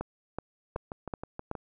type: two click trains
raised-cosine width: 1 ms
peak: -23 / -19 dBFS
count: 6 / 5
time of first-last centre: 0.76-1.552 / 0.01-1.514 s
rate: 6.31 / 2.66 Hz
effects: none